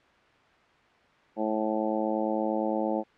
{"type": "harmonic tone", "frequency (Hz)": 108.7, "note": "A2", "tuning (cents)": -21, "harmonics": [2, 3, 4, 5, 6, 7, 8], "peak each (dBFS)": [-32, -31, -37, -31, -36, -35, -36], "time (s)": [1.36, 3.04], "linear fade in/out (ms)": 50, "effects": ["white hiss -59 dBFS RMS until 3.17 s", "low-pass 2000 Hz 12 dB/octave"]}